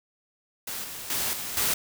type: noise with level steps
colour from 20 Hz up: white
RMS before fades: -34 / -38 / -28 / -34 / -25 dBFS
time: 0.67-1.74 s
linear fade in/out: 5 ms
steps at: 0.84 / 1.1 / 1.33 / 1.57 s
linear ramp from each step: 2 ms
effects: none